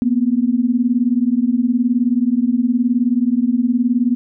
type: beating tone pair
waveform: sine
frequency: 233.9 / 252.9 Hz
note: A#3 / B3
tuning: +6 / +41 cents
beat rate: 19 Hz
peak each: -16 / -16 dBFS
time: 0.02-4.15 s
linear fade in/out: 0 ms
effects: none